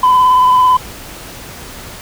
sine tone with vibrato, 1009 Hz, B5, 37 cents sharp, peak -4 dBFS, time 0.03-0.77 s, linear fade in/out 5 ms, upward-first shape sine, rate 18 Hz, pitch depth 23 cents each way, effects tanh soft clip ceiling -4 dBFS + pink hiss -31 dBFS RMS until 2.01 s

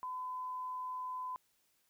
sine tone, 1012 Hz, B5, 42 cents sharp, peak -38 dBFS, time 0.03-1.36 s, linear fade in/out 0 ms, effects white hiss -75 dBFS RMS until 1.89 s

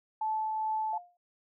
sine tone with tremolo, 871 Hz, A5, 18 cents flat, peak -28 dBFS, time 0.21-0.98 s, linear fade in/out 5 ms, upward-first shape triangle, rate 2.4 Hz, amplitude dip 25%
sine tone with exponential decay, 707 Hz, F5, 21 cents sharp, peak -34 dBFS, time 0.93-1.17 s, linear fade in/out 2 ms, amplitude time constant 52 ms
effects noise-tail reverb RT60 0.1 s tail -25 dB re dry

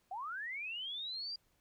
sine linear sweep, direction up, 711 to 4827 Hz, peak -39 dBFS, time 0.11-1.36 s, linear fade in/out 5 ms, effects pink hiss -75 dBFS RMS until 1.6 s

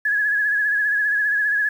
sine tone with vibrato, 1682 Hz, G#6, 22 cents sharp, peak -17 dBFS, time 0.05-1.69 s, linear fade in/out 5 ms, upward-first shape triangle, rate 15 Hz, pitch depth 57 cents each way, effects 8-bit

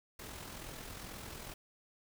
pink noise with amplitude modulation, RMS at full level -45 dBFS, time 0.19-1.54 s, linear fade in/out 5 ms, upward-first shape sine, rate 42.3 Hz, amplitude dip 45%, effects none

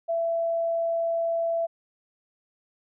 sine tone, 668 Hz, E5, 23 cents sharp, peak -23 dBFS, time 0.08-1.67 s, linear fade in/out 20 ms, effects none

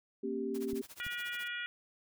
sine chord, G diminished, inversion first, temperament equal with one note detuned, 233.1 / 271.6 / 392 Hz, Bb3 / Db4 / G4, 0 / -35 / 0 cents, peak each -39 / -39 / -36 dBFS, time 0.23-0.82 s, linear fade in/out 10 ms
white noise with tremolo, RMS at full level -49 dBFS, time 0.54-1.48 s, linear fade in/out 10 ms, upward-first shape sine, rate 14 Hz, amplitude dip 95%
clicks, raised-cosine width 5 ms, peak -36 dBFS, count 2, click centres 0.732 / 1.066 s
harmonic tone, 480.6 Hz, B4, 47 cents flat, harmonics 3 / 4 / 5 / 6 / 7, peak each -40 / -42 / -44 / -46 / -47 dBFS, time 1-1.66 s, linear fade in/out 0 ms
effects none

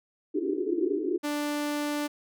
white band-pass noise, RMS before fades -28 dBFS, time 0.34-1.18 s, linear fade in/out 20 ms, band 290 to 410 Hz, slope 96 dB/octave
sawtooth tone, 294.2 Hz, D4, 3 cents sharp, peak -24 dBFS, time 1.23-2.08 s, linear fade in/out 20 ms
effects none

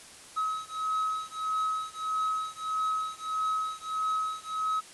triangle beating tone pair, 1278 / 1279.6 Hz, D#6 / D#6, +46 / +48 cents, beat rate 1.6 Hz, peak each -30 dBFS, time 0.36-4.81 s, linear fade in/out 20 ms, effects white hiss -49 dBFS RMS until 4.93 s + resampled to 24000 Hz

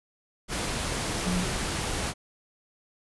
sine tone in noise, 180 Hz, F#3, 47 cents flat, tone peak -26 dBFS, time 1.23-1.46 s, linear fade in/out 50 ms, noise pink, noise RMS -30 dBFS, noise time 0.48-2.14 s, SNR +1 dB, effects resampled to 24000 Hz

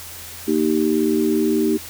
sine chord, Eb major, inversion second, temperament equal with one note detuned, 233.1 / 311.1 / 389.5 Hz, Bb3 / Eb4 / G4, 0 / 0 / -11 cents, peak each -21 / -19 / -20 dBFS, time 0.47-1.78 s, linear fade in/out 20 ms, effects added 84 Hz sine -44 dBFS peak until 1.89 s + white hiss -36 dBFS RMS until 1.89 s

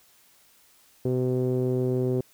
sawtooth tone with low-pass filter, 126.9 Hz, B2, 47 cents sharp, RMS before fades -25 dBFS, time 1.05-2.21 s, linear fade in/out 5 ms, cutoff 420 Hz, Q 4, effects white hiss -59 dBFS RMS until 2.33 s

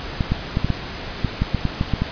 clicks, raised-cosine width 5 ms, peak -6 dBFS, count 12, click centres 0.208 / 0.32 / 0.571 / 0.646 / 0.703 / 1.247 / 1.42 / 1.547 / 1.653 / 1.811 / 1.937 / 2.02 s, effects pink hiss -31 dBFS RMS until 2.11 s + resampled to 11025 Hz

